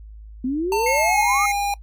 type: exponential sweep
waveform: sine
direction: up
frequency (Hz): 246.2 to 1286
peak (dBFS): -20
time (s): 0.44-1.46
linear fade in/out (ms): 5
type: tone with pitch glide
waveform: square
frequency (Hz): 898 to 809.3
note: A5 to G#5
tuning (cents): +35 to -45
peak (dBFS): -21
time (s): 0.72-1.74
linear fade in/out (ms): 2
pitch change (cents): -180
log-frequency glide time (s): 0.94-1.31
type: tone with vibrato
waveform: square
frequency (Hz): 2153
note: C7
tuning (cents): +49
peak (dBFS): -22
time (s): 0.86-1.52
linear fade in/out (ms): 5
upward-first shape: sine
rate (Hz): 4.5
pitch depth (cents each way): 9
effects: noise-tail reverb RT60 0.1 s tail -22 dB re dry + added 53 Hz sine -37 dBFS peak until 1.82 s

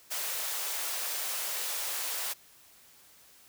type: high-pass noise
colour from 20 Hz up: white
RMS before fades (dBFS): -34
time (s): 0.1-2.34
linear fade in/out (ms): 20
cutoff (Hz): 450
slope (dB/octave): 24
effects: white hiss -58 dBFS RMS until 3.48 s

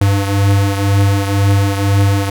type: beating tone pair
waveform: square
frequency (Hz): 99 / 101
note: G2 / G#2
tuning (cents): +18 / -48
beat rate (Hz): 2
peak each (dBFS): -12 / -18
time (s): 0.01-2.3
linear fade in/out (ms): 5
effects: none

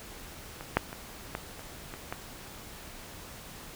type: clicks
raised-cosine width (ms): 0.5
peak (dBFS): -25 / -7 / -25 / -17 / -29 / -24 / -18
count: 7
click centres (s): 0.609 / 0.77 / 0.929 / 1.351 / 1.594 / 1.939 / 2.125
effects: pink hiss -46 dBFS RMS until 3.75 s

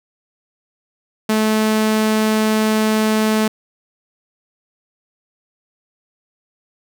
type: tone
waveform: sawtooth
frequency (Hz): 217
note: A3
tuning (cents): -24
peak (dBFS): -10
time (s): 1.29-3.48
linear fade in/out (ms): 5
effects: none

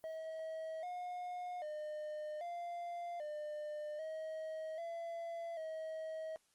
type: tone with pitch steps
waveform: triangle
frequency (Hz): 640 / 718 / 607 / 694 / 601 / 633 / 674 / 636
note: D#5 / F5 / D#5 / F5 / D5 / D#5 / E5 / D#5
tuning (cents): +49 / +48 / -43 / -11 / +40 / +30 / +38 / +38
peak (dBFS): -39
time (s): 0.04-6.36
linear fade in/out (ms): 0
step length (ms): 790
effects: white hiss -75 dBFS RMS until 6.54 s + Opus 24 kbps

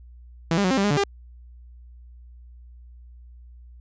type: tone with pitch steps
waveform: sawtooth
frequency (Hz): 165.3 / 201.5 / 183.6 / 265.9 / 197.4 / 205.8 / 145.5 / 400.4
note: E3 / G3 / F#3 / C4 / G3 / G#3 / D3 / G4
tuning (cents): +5 / +48 / -13 / +28 / +12 / -16 / -16 / +37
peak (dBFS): -15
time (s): 0.51-1.038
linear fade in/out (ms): 2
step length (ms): 66
effects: added 60 Hz sine -43 dBFS peak until 3.8 s + resampled to 16000 Hz

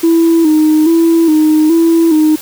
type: tone with vibrato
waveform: sine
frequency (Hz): 320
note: D#4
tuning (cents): +49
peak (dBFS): -4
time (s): 0.03-2.36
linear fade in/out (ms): 10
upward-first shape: square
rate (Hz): 1.2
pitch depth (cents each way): 60
effects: tanh soft clip ceiling -3 dBFS + white hiss -29 dBFS RMS until 2.41 s

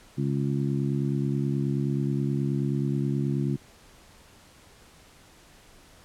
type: harmonic tone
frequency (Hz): 69.4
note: C#2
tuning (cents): +3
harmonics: 2 / 3 / 4 / 5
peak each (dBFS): -26 / -30 / -32 / -34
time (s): 0.17-3.57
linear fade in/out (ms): 20
effects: pink hiss -54 dBFS RMS until 6.04 s + low-pass 11000 Hz 12 dB/octave

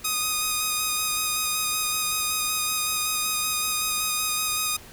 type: tone with vibrato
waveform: 5% pulse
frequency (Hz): 1244.5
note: D#6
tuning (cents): 0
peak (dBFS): -12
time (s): 0.04-4.77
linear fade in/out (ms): 10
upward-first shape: square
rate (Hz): 5.3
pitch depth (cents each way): 14
effects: pink hiss -46 dBFS RMS until 4.92 s

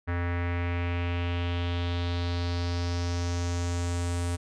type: tone with low-pass filter sweep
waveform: square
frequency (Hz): 87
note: F2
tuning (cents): -6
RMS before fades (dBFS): -29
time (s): 0.07-4.37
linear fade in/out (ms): 20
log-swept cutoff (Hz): 1800 to 9000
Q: 3
effects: none

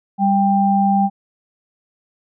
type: tone pair together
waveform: sine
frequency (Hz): 197.62 / 791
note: G3 / G5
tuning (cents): +14 / +15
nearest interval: 2 octaves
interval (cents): 2401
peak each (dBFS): -15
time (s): 0.18-1.1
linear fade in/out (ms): 50
effects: none

